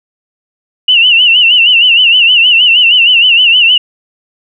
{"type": "tone with vibrato", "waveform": "sine", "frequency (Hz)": 2851, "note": "F7", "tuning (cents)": 35, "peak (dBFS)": -3, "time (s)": [0.88, 3.78], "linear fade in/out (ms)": 5, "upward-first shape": "sine", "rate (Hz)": 6.4, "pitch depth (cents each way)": 110, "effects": []}